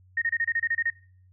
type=tone bursts; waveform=sine; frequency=1852 Hz; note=A#6; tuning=12 cents flat; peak=-22 dBFS; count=10; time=0.17-0.902 s; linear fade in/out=5 ms; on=48 ms; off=28 ms; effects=noise-tail reverb RT60 0.5 s tail -22 dB re dry + added 92 Hz sine -54 dBFS peak until 1.32 s